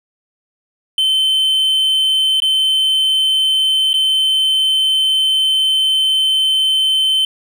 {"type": "tone with dropouts", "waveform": "triangle", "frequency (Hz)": 3078, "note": "G7", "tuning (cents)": -32, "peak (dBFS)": -10, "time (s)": [0.98, 7.25], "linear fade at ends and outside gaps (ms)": 2, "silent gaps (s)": [[2.402, 2.42], [3.932, 3.94]], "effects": []}